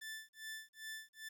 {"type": "tone with tremolo", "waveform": "sawtooth", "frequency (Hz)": 1760, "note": "A6", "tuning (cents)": 0, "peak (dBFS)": -40, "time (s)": [0.01, 1.29], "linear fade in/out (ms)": 10, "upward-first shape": "sine", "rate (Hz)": 2.5, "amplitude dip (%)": 100, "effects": ["12-bit"]}